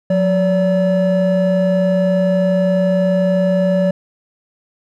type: tone pair together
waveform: triangle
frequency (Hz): 180.7 / 573.7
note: F#3 / D5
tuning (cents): -41 / -41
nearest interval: octave + minor sixth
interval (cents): 2000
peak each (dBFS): -12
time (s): 0.1-3.91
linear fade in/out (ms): 5
effects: tanh soft clip ceiling -5 dBFS